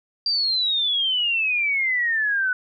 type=exponential sweep; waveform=sine; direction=down; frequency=4755 to 1480 Hz; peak=-19 dBFS; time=0.26-2.53 s; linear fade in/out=2 ms; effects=none